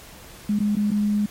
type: tone with dropouts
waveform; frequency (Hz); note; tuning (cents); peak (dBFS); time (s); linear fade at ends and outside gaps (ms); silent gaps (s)
sine; 207.7; G#3; 0; -18; 0.49-1.26; 5; 0.59-0.602 / 0.754-0.767 / 0.907-0.915
effects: pink hiss -44 dBFS RMS until 1.3 s + MP3 64 kbps